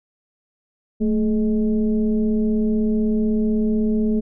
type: tone with frequency modulation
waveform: sine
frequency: 220 Hz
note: A3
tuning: in tune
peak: -16 dBFS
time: 1-4.21 s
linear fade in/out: 20 ms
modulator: 202 Hz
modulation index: 0.75
effects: none